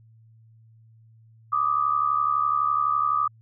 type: tone pair together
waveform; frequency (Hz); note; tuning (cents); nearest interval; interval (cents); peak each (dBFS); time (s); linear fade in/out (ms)
sine; 1174.7 / 1246.6; D6 / D#6; 0 / +3; minor second; 103; -23; 1.52-3.28; 10
effects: added 112 Hz sine -51 dBFS peak until 3.41 s